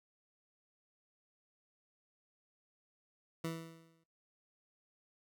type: tone with exponential decay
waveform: 20% pulse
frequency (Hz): 164.1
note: E3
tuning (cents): -8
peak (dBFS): -30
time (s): 3.44-4.04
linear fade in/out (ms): 5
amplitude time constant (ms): 130
effects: noise-tail reverb RT60 0.2 s tail -20 dB re dry